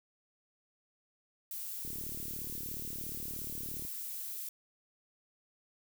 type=noise; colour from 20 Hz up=violet; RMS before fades=-41 dBFS; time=1.51-4.49 s; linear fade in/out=2 ms
type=click train; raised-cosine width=3 ms; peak=-35 dBFS; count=75; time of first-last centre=1.85-3.85 s; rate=37 Hz
effects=none